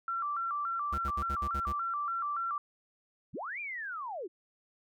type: tone with vibrato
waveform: sine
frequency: 1260 Hz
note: D#6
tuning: 21 cents sharp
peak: -31 dBFS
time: 0.08-2.58 s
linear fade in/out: 2 ms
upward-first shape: square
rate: 3.5 Hz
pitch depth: 130 cents each way
type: tone bursts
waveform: square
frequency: 69.4 Hz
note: C#2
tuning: 3 cents sharp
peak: -35 dBFS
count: 7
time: 0.92-1.727 s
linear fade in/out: 10 ms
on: 63 ms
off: 61 ms
type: linear two-way sweep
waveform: sine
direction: up then down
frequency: 66 to 2445 to 309.5 Hz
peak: -36 dBFS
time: 3.33-4.28 s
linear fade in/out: 20 ms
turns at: 3.6 s
effects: none